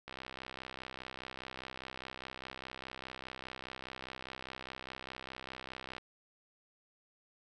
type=click train; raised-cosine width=0.3 ms; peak=-27 dBFS; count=384; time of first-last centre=0.08-5.981 s; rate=64.9 Hz; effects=none